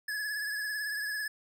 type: tone with vibrato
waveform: square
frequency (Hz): 1699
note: G#6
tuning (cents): +39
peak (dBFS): -33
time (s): 0.08-1.28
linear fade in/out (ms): 5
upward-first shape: triangle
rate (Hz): 18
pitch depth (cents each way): 53
effects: none